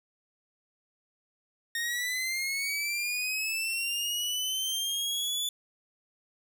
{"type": "linear sweep", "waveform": "sawtooth", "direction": "up", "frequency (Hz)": [1842, 3478], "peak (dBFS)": -26, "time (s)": [1.75, 5.49], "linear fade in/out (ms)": 2, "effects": []}